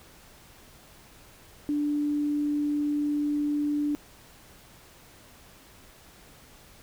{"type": "tone", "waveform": "sine", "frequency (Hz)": 293.7, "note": "D4", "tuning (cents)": 0, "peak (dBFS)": -24, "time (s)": [1.69, 3.95], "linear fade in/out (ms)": 0, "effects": ["pink hiss -53 dBFS RMS until 6.82 s"]}